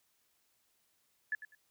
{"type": "tone with echo", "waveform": "sine", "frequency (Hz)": 1721, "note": "A6", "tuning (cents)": -39, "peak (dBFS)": -31, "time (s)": [1.32, 1.35], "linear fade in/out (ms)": 2, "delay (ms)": 100, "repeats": 2, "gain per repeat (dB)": -13, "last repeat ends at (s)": 1.55, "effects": ["white hiss -75 dBFS RMS until 1.7 s"]}